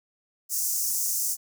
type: high-pass noise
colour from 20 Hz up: pink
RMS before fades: -27 dBFS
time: 0.49-1.37 s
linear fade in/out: 50 ms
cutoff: 5700 Hz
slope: 48 dB/octave
effects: none